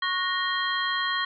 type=tone cluster; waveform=sine; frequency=1103 / 1458 / 1865 / 3221 / 4122 Hz; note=C#6 / F#6 / A#6 / G7 / C8; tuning=-9 / -26 / 0 / +46 / -27 cents; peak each=-29 / -35 / -28 / -31 / -36 dBFS; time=0.02-1.25 s; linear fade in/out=5 ms; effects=none